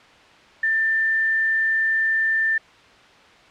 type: tone with quantisation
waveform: sine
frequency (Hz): 1785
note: A6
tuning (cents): +24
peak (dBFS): -17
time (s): 0.63-2.58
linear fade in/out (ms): 5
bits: 7
effects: white hiss -49 dBFS RMS until 3.5 s + low-pass 3000 Hz 12 dB/octave